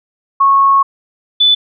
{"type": "tone pair in turn", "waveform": "sine", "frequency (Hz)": [1099, 3489], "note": ["C#6", "A7"], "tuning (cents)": [-15, -15], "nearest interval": "octave + minor sixth", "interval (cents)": 2000, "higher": "second", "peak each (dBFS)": -6, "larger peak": "neither", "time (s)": [[0.4, 0.83], [1.4, 1.55]], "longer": "first", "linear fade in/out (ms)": 10, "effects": []}